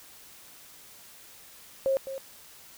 sine tone with echo, 538 Hz, C5, 48 cents sharp, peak -22 dBFS, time 1.86-1.97 s, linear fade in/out 0 ms, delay 210 ms, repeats 1, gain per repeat -11 dB, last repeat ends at 2.18 s, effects white hiss -51 dBFS RMS until 2.77 s

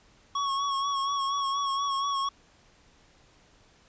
square tone with vibrato, 1108.7 Hz, C#6, in tune, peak -27 dBFS, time 0.35-2.29 s, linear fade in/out 5 ms, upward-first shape sine, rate 4.2 Hz, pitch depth 33 cents each way, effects pink hiss -60 dBFS RMS until 3.88 s + resampled to 16000 Hz

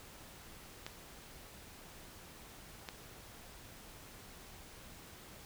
clicks, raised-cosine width 0.2 ms, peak -24 dBFS, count 2, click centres 0.865 / 2.888 s, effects pink hiss -54 dBFS RMS until 5.45 s

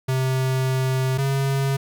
square tone pair in turn, 130.81 / 136.68 Hz, C3 / C#3, 0 / -24 cents, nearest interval minor second, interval 76 cents, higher second, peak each -20 dBFS, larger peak neither, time 0.08-1.18 / 1.18-1.77 s, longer first, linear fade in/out 10 ms, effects 10-bit

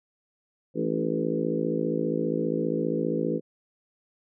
harmonic tone with a mistuned harmonic, 55 Hz, A1, in tune, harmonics 3 / 4 / 5 / 6 / 7 / 8 / 9, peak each -32 / -32 / -32 / -32 / -32 / -32 / -32 dBFS, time 0.74-3.41 s, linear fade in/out 50 ms, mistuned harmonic 5, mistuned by +35 cents, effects none

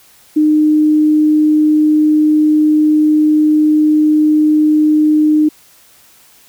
sine tone, 305.3 Hz, D#4, 33 cents flat, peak -7 dBFS, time 0.36-5.49 s, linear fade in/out 10 ms, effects white hiss -46 dBFS RMS until 6.48 s

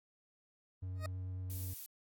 triangle tone with vibrato, 92.5 Hz, F#2, in tune, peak -37 dBFS, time 0.82-1.74 s, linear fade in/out 10 ms, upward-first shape sine, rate 9.1 Hz, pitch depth 9 cents each way
20% pulse tone with exponential growth, 624 Hz, D#5, 5 cents sharp, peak -33 dBFS, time 0.95-1.06 s, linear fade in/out 2 ms, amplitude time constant 22 ms
violet noise, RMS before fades -46 dBFS, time 1.5-1.86 s, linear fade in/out 0 ms
effects AAC 64 kbps

